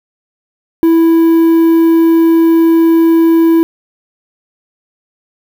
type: tone with quantisation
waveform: triangle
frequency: 329.6 Hz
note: E4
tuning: in tune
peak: -3 dBFS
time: 0.83-3.63 s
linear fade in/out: 0 ms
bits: 5
effects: none